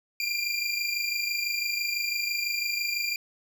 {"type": "tone pair together", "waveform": "25% pulse", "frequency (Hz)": [2374, 2400], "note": ["D7", "D7"], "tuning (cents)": [18, 37], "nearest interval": "unison", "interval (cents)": 19, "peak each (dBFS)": -26, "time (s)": [0.2, 3.16], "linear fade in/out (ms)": 2, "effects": []}